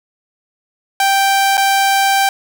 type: tone with dropouts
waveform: sawtooth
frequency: 784 Hz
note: G5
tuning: in tune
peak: -7 dBFS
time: 1-2.29 s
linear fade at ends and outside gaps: 2 ms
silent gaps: 1.571-1.577 s
effects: none